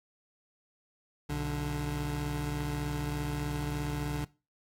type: tone pair together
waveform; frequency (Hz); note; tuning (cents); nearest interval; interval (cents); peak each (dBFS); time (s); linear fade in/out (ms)
25% pulse; 61.73 / 146.83; B1 / D3; 0 / 0; octave + minor third; 1500; -33 / -29; 1.29-4.25; 10
effects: noise-tail reverb RT60 0.3 s tail -21 dB re dry + AAC 64 kbps